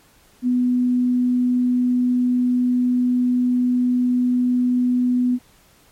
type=tone; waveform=sine; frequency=248.1 Hz; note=B3; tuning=8 cents sharp; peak=-15 dBFS; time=0.42-5.39 s; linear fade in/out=50 ms; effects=pink hiss -54 dBFS RMS until 5.91 s + MP3 64 kbps